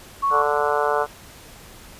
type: tone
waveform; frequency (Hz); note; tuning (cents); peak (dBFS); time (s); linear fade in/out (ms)
sine; 1108.7; C#6; 0; -17; 0.22-0.43; 20
type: harmonic tone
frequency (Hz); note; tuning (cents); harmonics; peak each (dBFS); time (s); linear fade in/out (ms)
146.83; D3; 0; 3 / 4 / 5 / 6 / 7 / 8 / 9 / 10; -24 / -25 / -26 / -27 / -27 / -28 / -29 / -29; 0.3-1.07; 50
effects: pink hiss -44 dBFS RMS until 1.99 s + resampled to 32000 Hz